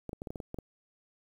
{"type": "clicks", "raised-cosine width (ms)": 2, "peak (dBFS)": -25, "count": 9, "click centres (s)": [0.093, 0.131, 0.219, 0.272, 0.305, 0.358, 0.402, 0.544, 0.587], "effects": ["9-bit"]}